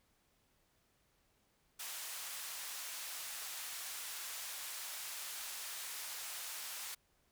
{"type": "band-pass noise", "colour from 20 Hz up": "white", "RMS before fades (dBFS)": -45, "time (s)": [1.79, 6.95], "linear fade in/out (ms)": 10, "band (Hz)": [830, 14000], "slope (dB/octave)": 12, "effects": ["pink hiss -75 dBFS RMS until 7.31 s"]}